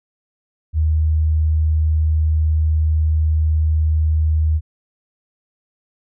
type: tone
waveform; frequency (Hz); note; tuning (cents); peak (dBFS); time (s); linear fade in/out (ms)
sine; 78.1; D#2; +7; -13; 0.73-4.61; 50
effects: none